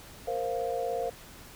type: chord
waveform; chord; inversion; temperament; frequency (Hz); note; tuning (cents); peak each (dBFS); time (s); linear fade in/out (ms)
sine; Bb suspended second; none; equal; 466.2 / 523.3 / 698.5; Bb4 / C5 / F5; 0 / 0 / 0; -33; 0.27-1.1; 10
effects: pink hiss -49 dBFS RMS until 1.55 s